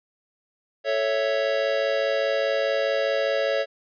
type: chord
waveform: square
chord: A major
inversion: none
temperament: equal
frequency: 440 / 554.4 / 659.3 Hz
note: A4 / C#5 / E5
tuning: 0 / 0 / 0 cents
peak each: -30 / -24 / -28 dBFS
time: 0.84-3.66 s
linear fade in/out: 50 ms
effects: resampled to 11025 Hz